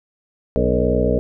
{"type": "harmonic tone with a mistuned harmonic", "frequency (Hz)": 61.74, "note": "B1", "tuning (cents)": 0, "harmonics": [1, 2, 3, 4, 5, 7, 8, 9, 10], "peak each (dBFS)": [-22, -25, -24, -23, -28, -22, -22, -25, -25], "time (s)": [0.56, 1.19], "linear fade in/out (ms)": 0, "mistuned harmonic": 8, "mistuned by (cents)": -45, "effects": []}